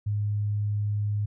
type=tone; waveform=sine; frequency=103.83 Hz; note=G#2; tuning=in tune; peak=-24 dBFS; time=0.06-1.26 s; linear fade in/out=10 ms; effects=none